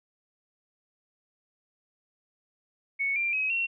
sine tone with pitch steps, 2215 / 2374 / 2544 / 2727 Hz, C#7 / D7 / D#7 / F7, -2 / +18 / +38 / -42 cents, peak -25 dBFS, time 2.99-3.67 s, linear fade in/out 20 ms, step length 170 ms, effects none

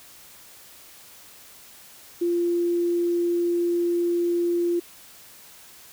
sine tone, 345.9 Hz, F4, 17 cents flat, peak -20 dBFS, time 2.21-4.8 s, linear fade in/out 10 ms, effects white hiss -48 dBFS RMS until 5.92 s

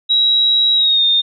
sine tone with pitch glide, 3860 to 3650 Hz, B7 to A#7, -40 to -37 cents, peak -10 dBFS, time 0.09-1.22 s, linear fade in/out 20 ms, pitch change -97 cents, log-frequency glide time 0.75-1.04 s, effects none

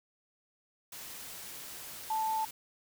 sine tone in noise, 880 Hz, A5, in tune, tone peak -29 dBFS, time 2.1-2.45 s, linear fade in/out 5 ms, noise white, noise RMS -45 dBFS, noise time 0.92-2.51 s, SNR +13 dB, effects none

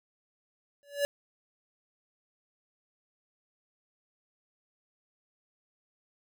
square tone with exponential growth, 571 Hz, D5, 49 cents flat, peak -23 dBFS, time 0.83-1.05 s, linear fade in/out 0 ms, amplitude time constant 46 ms, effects none

